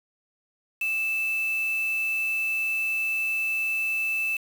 sine tone with quantisation, 2637 Hz, E7, in tune, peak -24 dBFS, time 0.81-4.37 s, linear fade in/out 5 ms, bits 6, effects none

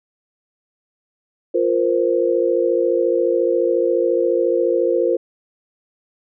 sine chord, F suspended fourth, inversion none, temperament equal with one note detuned, 349.2 / 466.2 / 520.5 Hz, F4 / Bb4 / C5, 0 / 0 / -9 cents, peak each -19 dBFS, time 1.54-5.17 s, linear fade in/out 10 ms, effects none

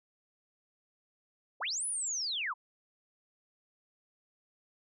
sine linear two-way sweep, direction up then down, 354.5 to 10220 to 873 Hz, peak -32 dBFS, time 1.6-2.54 s, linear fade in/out 20 ms, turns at 1.86 s, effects none

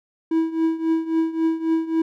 triangle tone with tremolo, 324.7 Hz, E4, 26 cents flat, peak -13 dBFS, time 0.31-2.02 s, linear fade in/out 5 ms, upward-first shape triangle, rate 3.7 Hz, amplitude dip 85%, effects none

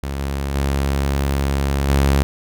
sawtooth tone with level steps, 69.2 Hz, C#2, 2 cents flat, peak -19 / -17 / -13 / -9 dBFS, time 0.03-2.23 s, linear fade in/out 0 ms, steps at 0.18 / 0.54 / 1.88 s, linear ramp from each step 20 ms, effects none

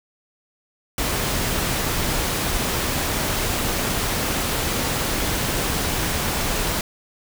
pink noise, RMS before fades -23 dBFS, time 0.98-6.81 s, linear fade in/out 2 ms, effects none

